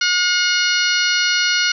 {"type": "harmonic tone", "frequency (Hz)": 720, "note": "F#5", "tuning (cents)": -47, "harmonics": [2, 3, 4, 5, 6, 7, 8], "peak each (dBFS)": [-19, -23, -22, -29, -21, -26, -24], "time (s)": [0.01, 1.72], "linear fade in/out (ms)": 5, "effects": []}